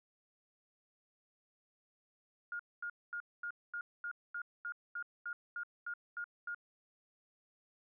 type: tone bursts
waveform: sine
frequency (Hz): 1422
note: F6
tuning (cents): +31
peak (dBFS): -38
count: 14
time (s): 2.52-6.546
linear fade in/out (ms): 2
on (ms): 74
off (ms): 230
effects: none